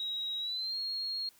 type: tone with pitch glide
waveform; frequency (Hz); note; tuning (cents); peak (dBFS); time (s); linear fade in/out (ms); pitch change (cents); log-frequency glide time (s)
sine; 3829 to 4273; A#7 to C8; +46 to +36; -33; 0-1.29; 2; +190; 0.39-0.78
effects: white hiss -63 dBFS RMS until 1.39 s